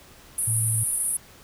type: band-pass noise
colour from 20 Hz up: white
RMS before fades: -26 dBFS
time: 0.38-1.17 s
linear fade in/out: 5 ms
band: 9300 to 11000 Hz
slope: 96 dB/octave
type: tone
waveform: sine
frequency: 111.8 Hz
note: A2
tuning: 28 cents sharp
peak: -24 dBFS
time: 0.47-0.84 s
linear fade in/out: 10 ms
effects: pink hiss -50 dBFS RMS until 1.43 s